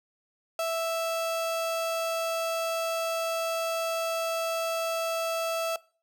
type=tone; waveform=35% pulse; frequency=659.3 Hz; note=E5; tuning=in tune; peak=-25 dBFS; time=0.59-5.76 s; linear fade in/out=2 ms; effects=noise-tail reverb RT60 0.4 s tail -22 dB re dry